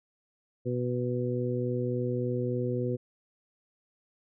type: harmonic tone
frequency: 123.47 Hz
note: B2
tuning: in tune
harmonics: 1 / 2 / 3 / 4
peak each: -31 / -34 / -33 / -34 dBFS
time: 0.65-2.97 s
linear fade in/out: 20 ms
effects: none